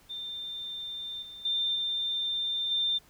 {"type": "tone with level steps", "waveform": "sine", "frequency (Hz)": 3591, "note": "A7", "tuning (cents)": 35, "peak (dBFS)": [-35, -42, -26, -28, -25], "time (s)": [0.09, 2.99], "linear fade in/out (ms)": 20, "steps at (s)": [1.22, 1.45, 1.75, 2.71], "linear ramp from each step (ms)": 5, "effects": ["pink hiss -60 dBFS RMS until 3.09 s"]}